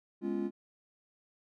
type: chord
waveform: triangle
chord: C# dominant seventh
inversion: second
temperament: just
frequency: 207.9 / 249.5 / 277.2 / 346.5 Hz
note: G#3 / B3 / C#4 / E#4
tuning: +2 / +18 / 0 / -14 cents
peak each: -34 / -39 / -36 / -33 dBFS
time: 0.21-0.51 s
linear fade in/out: 50 ms
effects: none